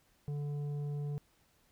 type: tone with tanh clipping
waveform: sine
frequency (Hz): 145.5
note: D3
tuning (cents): -16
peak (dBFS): -36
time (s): 0.28-1.18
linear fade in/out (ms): 0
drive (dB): 8
effects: pink hiss -70 dBFS RMS until 1.71 s